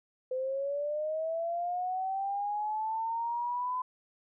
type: linear sweep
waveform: sine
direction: up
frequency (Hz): 508 to 1015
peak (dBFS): -30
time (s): 0.31-3.82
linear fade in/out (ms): 5
effects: none